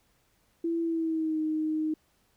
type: tone with pitch glide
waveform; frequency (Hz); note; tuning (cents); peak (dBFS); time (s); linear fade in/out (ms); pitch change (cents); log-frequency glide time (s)
sine; 333.7 to 311.4; E4 to D#4; +21 to +2; -26; 0.64-1.94; 5; -119; 0.81-1.4
effects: pink hiss -69 dBFS RMS until 2.36 s